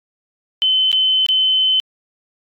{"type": "tone with dropouts", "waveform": "sine", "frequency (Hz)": 3055, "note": "G7", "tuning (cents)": -45, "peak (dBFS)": -12, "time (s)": [0.62, 1.8], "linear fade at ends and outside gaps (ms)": 0, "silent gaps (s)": [[0.916, 0.928], [1.263, 1.288]], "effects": ["AAC 64 kbps"]}